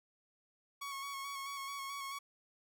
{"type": "tone with vibrato", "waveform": "sawtooth", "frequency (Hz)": 1108.7, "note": "C#6", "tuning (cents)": 0, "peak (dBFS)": -37, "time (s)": [0.81, 2.19], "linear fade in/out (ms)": 10, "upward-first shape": "square", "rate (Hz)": 4.6, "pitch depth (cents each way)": 24, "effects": []}